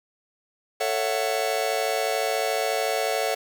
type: chord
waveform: 45% pulse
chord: F# minor seventh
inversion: first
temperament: just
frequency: 444 / 555 / 666 / 740 Hz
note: A4 / C#5 / E5 / F#5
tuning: +16 / +2 / +18 / 0 cents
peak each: -29 dBFS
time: 0.8-3.35 s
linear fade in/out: 10 ms
effects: 9-bit